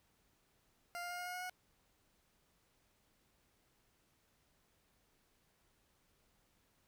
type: tone with pitch steps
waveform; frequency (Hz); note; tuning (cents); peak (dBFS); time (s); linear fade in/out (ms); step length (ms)
20% pulse; 698.5 / 703.8 / 709.1 / 714.4 / 719.8 / 725.2 / 730.7; F5 / F5 / F5 / F5 / F#5 / F#5 / F#5; 0 / +13 / +26 / +39 / -48 / -35 / -22; -37; 0.95-1.496; 0; 78
effects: pink hiss -75 dBFS RMS until 6.87 s